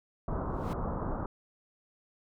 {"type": "low-pass noise", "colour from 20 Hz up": "pink", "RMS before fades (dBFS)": -34, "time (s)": [0.28, 1.26], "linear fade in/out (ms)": 2, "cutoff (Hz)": 1300, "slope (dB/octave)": 48}
{"type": "noise with exponential growth", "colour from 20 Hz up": "brown", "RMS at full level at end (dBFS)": -32, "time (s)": [0.44, 0.73], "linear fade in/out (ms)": 0, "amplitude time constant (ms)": 63}
{"effects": []}